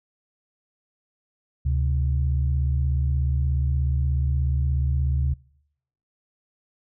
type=tone pair together; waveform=sine; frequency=72.57 / 129.3 Hz; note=D2 / C3; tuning=-20 / -20 cents; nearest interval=minor seventh; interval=1000 cents; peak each=-20 / -25 dBFS; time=1.65-5.34 s; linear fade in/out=10 ms; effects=noise-tail reverb RT60 0.8 s tail -26 dB re dry + tanh soft clip ceiling -12 dBFS